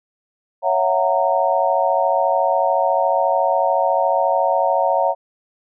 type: chord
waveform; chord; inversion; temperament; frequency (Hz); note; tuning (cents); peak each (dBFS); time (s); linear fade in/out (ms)
sine; F# dominant seventh; second; just; 555 / 666 / 740 / 925; C#5 / E5 / F#5 / A#5; +2 / +18 / 0 / -14; -20; 0.62-5.15; 50
effects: none